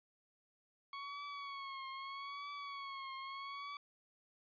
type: tone with vibrato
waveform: sawtooth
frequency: 1108.7 Hz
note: C#6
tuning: in tune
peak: -40 dBFS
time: 0.93-3.77 s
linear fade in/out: 2 ms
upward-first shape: triangle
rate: 0.79 Hz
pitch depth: 66 cents each way
effects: resampled to 11025 Hz